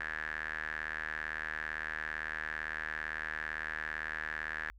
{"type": "tone with band-pass filter", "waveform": "sawtooth", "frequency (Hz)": 77.78, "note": "D#2", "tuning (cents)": 0, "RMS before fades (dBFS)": -39, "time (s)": [0, 4.7], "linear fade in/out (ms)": 0, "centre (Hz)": 1700, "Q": 9.7, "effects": ["added 50 Hz sine -54 dBFS peak until 4.78 s"]}